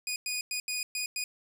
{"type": "tone bursts at uneven times", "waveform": "15% pulse", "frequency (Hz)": 2471, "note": "D#7", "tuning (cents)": -13, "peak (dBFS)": -24, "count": 6, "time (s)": [[0.07, 0.16], [0.26, 0.41], [0.51, 0.6], [0.68, 0.83], [0.95, 1.06], [1.16, 1.24]], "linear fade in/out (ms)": 2, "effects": []}